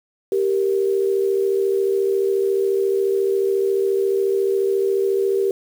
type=tone pair together; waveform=sine; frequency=392 / 466.2 Hz; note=G4 / A#4; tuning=0 / 0 cents; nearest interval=minor third; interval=300 cents; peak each=-17 / -23 dBFS; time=0.32-5.51 s; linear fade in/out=2 ms; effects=7-bit